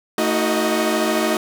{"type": "tone cluster", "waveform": "sawtooth", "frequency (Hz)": [224.4, 316.8, 369.2, 620], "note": ["A3", "D#4", "F#4", "D#5"], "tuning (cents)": [34, 31, -4, -6], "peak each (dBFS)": -19, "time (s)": [0.18, 1.37], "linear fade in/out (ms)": 2, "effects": []}